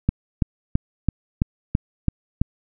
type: click train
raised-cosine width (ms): 5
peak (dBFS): -5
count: 8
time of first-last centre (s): 0.09-2.416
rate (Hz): 3.01
effects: none